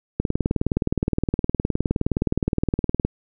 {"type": "click train", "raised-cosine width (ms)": 3, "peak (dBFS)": -7, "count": 56, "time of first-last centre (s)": [0.2, 3.05], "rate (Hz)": 19.3, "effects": []}